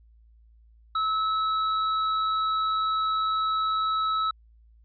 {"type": "tone with hard clipping", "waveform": "sine", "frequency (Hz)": 1299, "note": "E6", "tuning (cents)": -26, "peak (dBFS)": -25, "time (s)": [0.95, 4.31], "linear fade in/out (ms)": 5, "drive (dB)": 10, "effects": ["added 56 Hz sine -53 dBFS peak until 4.84 s", "resampled to 11025 Hz"]}